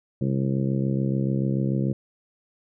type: harmonic tone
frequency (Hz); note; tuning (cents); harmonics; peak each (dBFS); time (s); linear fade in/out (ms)
66.9; C2; +39; 2 / 3 / 4 / 5 / 6 / 7 / 8; -24 / -26 / -34 / -31 / -38 / -38 / -38; 0.21-1.93; 5
effects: none